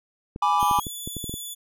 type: clicks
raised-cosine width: 3 ms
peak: -20 dBFS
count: 10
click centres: 0.361 / 0.629 / 0.712 / 0.788 / 0.868 / 1.075 / 1.167 / 1.242 / 1.295 / 1.34 s
type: chord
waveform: triangle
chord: G# diminished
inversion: none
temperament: equal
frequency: 830.6 / 987.8 / 1174.7 Hz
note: G#5 / B5 / D6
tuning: 0 / 0 / 0 cents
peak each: -21 dBFS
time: 0.42-0.8 s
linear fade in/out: 5 ms
type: tone with pitch glide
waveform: 5% pulse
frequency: 3203 to 3453 Hz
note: G7 to A7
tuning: +37 to -33 cents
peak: -26 dBFS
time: 0.59-1.55 s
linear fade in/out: 20 ms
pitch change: +130 cents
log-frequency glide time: 0.78-0.86 s
effects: none